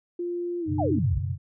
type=tone with pitch glide; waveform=sine; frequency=349.2 to 304 Hz; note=F4 to D#4; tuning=0 to -40 cents; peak=-27 dBFS; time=0.19-0.99 s; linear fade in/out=5 ms; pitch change=-240 cents; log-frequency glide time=0.6-0.69 s
type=chord; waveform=sine; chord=F# suspended fourth; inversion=none; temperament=just; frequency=92.5 / 123.33 / 138.75 Hz; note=F#2 / B2 / C#3; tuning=0 / -2 / +2 cents; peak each=-28 / -32 / -33 dBFS; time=0.66-1.38 s; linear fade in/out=50 ms
type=exponential sweep; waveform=sine; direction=down; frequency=901 to 47.46 Hz; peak=-24 dBFS; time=0.78-1.2 s; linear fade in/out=20 ms
effects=none